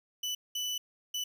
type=tone bursts at uneven times; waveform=30% pulse; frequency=2982 Hz; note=F#7; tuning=13 cents sharp; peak=-29 dBFS; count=3; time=0.23-0.35 / 0.55-0.78 / 1.14-1.24 s; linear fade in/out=5 ms; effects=none